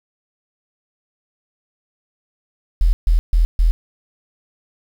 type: tone bursts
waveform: sine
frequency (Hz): 41.2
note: E1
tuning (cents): 0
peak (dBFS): -10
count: 4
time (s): 2.81-3.71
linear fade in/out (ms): 0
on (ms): 120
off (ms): 140
effects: 7-bit